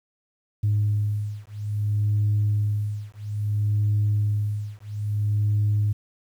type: beating tone pair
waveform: sine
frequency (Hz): 104.1 / 104.7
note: G#2 / G#2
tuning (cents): +5 / +15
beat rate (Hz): 0.6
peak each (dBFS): -23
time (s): 0.63-5.93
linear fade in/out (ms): 10
effects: tanh soft clip ceiling -15 dBFS + 9-bit